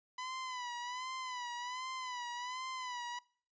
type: tone with vibrato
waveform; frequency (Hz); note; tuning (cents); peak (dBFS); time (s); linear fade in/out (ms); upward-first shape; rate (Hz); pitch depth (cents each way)
sawtooth; 1000; B5; +21; -36; 0.18-3.19; 5; sine; 1.3; 70
effects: noise-tail reverb RT60 0.5 s tail -24 dB re dry + resampled to 16000 Hz